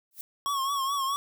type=noise with exponential growth; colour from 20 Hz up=violet; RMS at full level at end=-35 dBFS; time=0.11-0.21 s; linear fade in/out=1 ms; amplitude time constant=21 ms
type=tone with vibrato; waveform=square; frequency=1101 Hz; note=C#6; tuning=12 cents flat; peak=-27 dBFS; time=0.46-1.16 s; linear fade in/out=0 ms; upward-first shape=triangle; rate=4.7 Hz; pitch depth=76 cents each way
effects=none